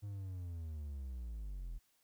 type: linear sweep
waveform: triangle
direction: down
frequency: 103.83 to 38.89 Hz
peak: -39 dBFS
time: 0.02-1.79 s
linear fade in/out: 20 ms
effects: white hiss -75 dBFS RMS until 2.03 s